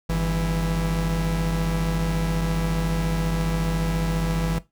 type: tone pair together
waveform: 45% pulse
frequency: 50.11 / 164.81 Hz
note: G1 / E3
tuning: +39 / 0 cents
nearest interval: octave + major sixth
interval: 2061 cents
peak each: -24 dBFS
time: 0.09-4.59 s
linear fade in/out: 10 ms
effects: noise-tail reverb RT60 0.2 s tail -17 dB re dry